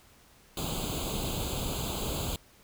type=noise with comb filter; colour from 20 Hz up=pink; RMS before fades=-33 dBFS; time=0.57-2.36 s; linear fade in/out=2 ms; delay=0.27 ms; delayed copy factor=+0.95; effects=pink hiss -59 dBFS RMS until 2.63 s